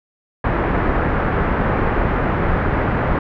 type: low-pass noise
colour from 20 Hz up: pink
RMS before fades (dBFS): -18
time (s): 0.44-3.19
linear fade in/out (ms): 5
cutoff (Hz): 1800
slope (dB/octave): 24
effects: none